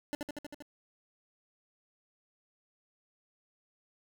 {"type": "tone with echo", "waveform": "25% pulse", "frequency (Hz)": 293.7, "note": "D4", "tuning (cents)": 0, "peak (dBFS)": -29, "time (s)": [0.13, 0.15], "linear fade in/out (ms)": 0, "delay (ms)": 79, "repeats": 6, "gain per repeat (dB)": -2, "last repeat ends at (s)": 0.624, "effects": []}